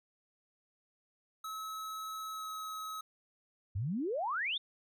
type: tone with pitch glide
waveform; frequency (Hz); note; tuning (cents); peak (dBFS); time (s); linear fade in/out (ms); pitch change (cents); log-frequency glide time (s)
square; 1291 to 1279.9; E6 to D#6; -37 to +49; -40; 1.44-3.01; 5; -14; 2.32-2.49
type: exponential sweep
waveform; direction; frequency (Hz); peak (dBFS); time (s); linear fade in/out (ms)
sine; up; 87.31 to 3729; -32; 3.75-4.58; 10
effects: none